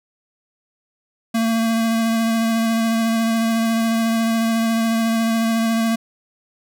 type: tone with vibrato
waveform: square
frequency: 226.7 Hz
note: A#3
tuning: 48 cents flat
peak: -17 dBFS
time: 1.34-5.96 s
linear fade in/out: 10 ms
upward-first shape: triangle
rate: 14 Hz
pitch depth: 19 cents each way
effects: none